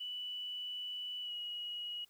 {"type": "tone with pitch glide", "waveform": "sine", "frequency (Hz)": [2966, 2905], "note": ["F#7", "F#7"], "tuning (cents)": [4, -32], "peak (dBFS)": -39, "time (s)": [0, 2.05], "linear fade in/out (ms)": 10, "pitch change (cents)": -36, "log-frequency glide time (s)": [1.22, 1.32], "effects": ["white hiss -70 dBFS RMS until 2.09 s"]}